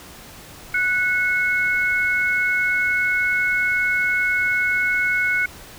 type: tone pair together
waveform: sine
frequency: 1480 / 2190 Hz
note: F#6 / C#7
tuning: 0 / -22 cents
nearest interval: perfect fifth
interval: 678 cents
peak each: -20 dBFS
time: 0.74-5.46 s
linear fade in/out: 5 ms
effects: pink hiss -41 dBFS RMS until 5.78 s